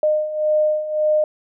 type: beating tone pair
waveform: sine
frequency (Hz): 610 / 611.8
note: D#5 / D#5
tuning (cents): -34 / -29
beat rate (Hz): 1.8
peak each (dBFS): -22 / -17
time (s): 0.03-1.24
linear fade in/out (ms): 2
effects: none